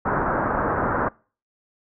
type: low-pass noise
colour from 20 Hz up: white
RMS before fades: -23 dBFS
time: 0.05-1.09 s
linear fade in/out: 10 ms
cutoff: 1500 Hz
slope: 48 dB/octave
effects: noise-tail reverb RT60 0.4 s tail -25 dB re dry